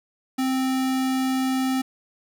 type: tone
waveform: square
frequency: 261.6 Hz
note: C4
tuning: in tune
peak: -22 dBFS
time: 0.38-1.82 s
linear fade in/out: 10 ms
effects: 8-bit